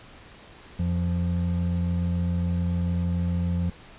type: tone pair together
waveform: triangle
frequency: 87 / 174 Hz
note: F2 / F3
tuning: -6 / -6 cents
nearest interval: octave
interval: 1200 cents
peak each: -23 / -24 dBFS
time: 0.79-3.7 s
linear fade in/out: 5 ms
effects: pink hiss -48 dBFS RMS until 3.98 s + resampled to 8000 Hz